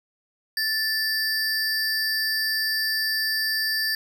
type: tone pair together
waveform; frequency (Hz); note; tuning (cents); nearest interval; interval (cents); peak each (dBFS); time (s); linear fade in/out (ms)
square; 1760 / 4699; A6 / D8; 0 / 0; octave + perfect fourth; 1700; -26; 0.57-3.95; 2
effects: none